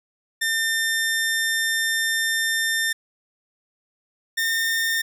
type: tone pair in turn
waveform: sawtooth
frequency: 1800 / 1815.7 Hz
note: A6 / A#6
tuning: +39 / -46 cents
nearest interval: unison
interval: 15 cents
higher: second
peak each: -17 dBFS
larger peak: neither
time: 0.41-2.93 / 4.37-5.02 s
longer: first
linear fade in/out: 10 ms
effects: none